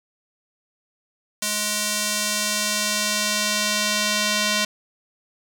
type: tone with band-pass filter sweep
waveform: square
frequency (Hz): 210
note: G#3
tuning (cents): +19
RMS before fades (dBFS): -23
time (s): 1.42-4.65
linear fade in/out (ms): 5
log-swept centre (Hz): 8300 to 4500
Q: 0.79
effects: none